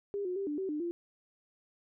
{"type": "tone with pitch steps", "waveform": "sine", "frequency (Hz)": [403, 362.5, 394, 295.2, 382.5, 300, 344.1], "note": ["G4", "F#4", "G4", "D4", "G4", "D4", "F4"], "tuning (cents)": [48, -35, 9, 9, -42, 37, -26], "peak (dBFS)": -32, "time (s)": [0.14, 0.91], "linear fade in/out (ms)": 0, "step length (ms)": 110, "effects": []}